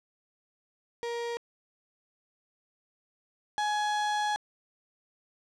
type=tone pair in turn; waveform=35% pulse; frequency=470.9 / 839 Hz; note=A#4 / G#5; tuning=+18 / +17 cents; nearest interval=minor seventh; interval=999 cents; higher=second; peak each=-30 / -25 dBFS; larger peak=second; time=1.03-1.37 / 3.58-4.36 s; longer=second; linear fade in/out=0 ms; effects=low-pass 6000 Hz 12 dB/octave